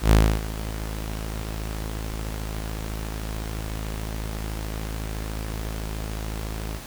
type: tone with ADSR envelope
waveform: sawtooth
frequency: 53.8 Hz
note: A1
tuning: 38 cents flat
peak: -8 dBFS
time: 0.01-6.82 s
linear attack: 110 ms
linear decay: 290 ms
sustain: -17 dB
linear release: 78 ms
effects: pink hiss -40 dBFS RMS until 6.86 s